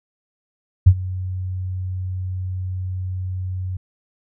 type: tone with ADSR envelope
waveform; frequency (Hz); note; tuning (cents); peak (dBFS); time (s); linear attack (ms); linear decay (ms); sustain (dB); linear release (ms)
sine; 92.5; F#2; 0; -3; 0.86-3.77; 13; 62; -20; 6
effects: none